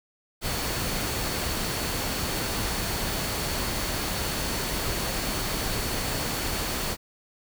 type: tone in noise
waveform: sine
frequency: 4435 Hz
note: C#8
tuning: in tune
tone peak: -39 dBFS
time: 0.41-6.97 s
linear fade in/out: 50 ms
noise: pink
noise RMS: -29 dBFS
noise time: 0.41-6.97 s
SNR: -13 dB
effects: none